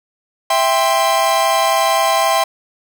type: chord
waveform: 45% pulse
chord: C major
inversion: first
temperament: equal with one note detuned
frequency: 659.3 / 790.4 / 1046.5 Hz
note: E5 / G5 / C6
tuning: 0 / +14 / 0 cents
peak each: -17 dBFS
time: 0.5-2.44 s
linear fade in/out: 5 ms
effects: none